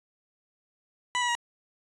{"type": "tone with pitch steps", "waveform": "20% pulse", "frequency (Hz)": [987.8, 970.3, 953.1], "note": ["B5", "B5", "A#5"], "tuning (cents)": [0, -31, 38], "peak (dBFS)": -20, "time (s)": [1.15, 1.351], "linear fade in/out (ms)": 0, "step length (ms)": 67, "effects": ["resampled to 22050 Hz"]}